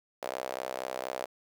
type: tone with high-pass filter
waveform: sawtooth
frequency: 64.2 Hz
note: C2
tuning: 32 cents flat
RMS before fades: -37 dBFS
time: 0.22-1.26 s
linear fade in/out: 10 ms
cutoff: 590 Hz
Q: 2.9
effects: 10-bit